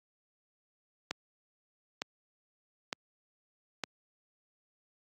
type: click train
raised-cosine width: 0.2 ms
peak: -15 dBFS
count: 4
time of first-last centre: 1.11-3.837 s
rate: 1.1 Hz
effects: high-pass 150 Hz 12 dB/octave + AAC 48 kbps